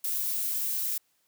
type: noise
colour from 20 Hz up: violet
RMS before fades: -30 dBFS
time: 0.04-0.98 s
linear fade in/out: 5 ms
effects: white hiss -71 dBFS RMS until 1.27 s + high-pass 80 Hz 12 dB/octave